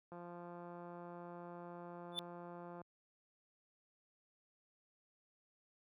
click train, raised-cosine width 1 ms, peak -38 dBFS, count 470, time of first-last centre 0.12-2.815 s, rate 174 Hz
triangle tone with exponential growth, 3520 Hz, A7, in tune, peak -31 dBFS, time 2.12-2.19 s, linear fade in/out 0 ms, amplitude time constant 15 ms
effects high-pass 80 Hz 12 dB/octave

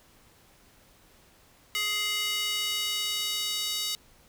square tone with high-pass filter sweep, 419 Hz, G#4, 15 cents sharp, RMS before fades -30 dBFS, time 1.75-3.95 s, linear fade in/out 0 ms, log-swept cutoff 2400 to 3900 Hz, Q 2.1, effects pink hiss -59 dBFS RMS until 4.28 s

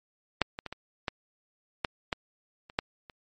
clicks, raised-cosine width 0.3 ms, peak -6 / -20 / -21 / -21 / -13 / -10 / -12 / -30 / -9 / -30 dBFS, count 10, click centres 0.417 / 0.589 / 0.663 / 0.726 / 1.082 / 1.848 / 2.128 / 2.699 / 2.789 / 3.098 s, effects MP3 48 kbps

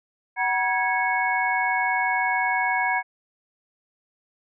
sine tone cluster, 751 / 960 / 1656 / 2204 Hz, F#5 / B5 / G#6 / C#7, +26 / -49 / -5 / -11 cents, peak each -26 dBFS, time 0.36-3.03 s, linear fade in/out 50 ms, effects none

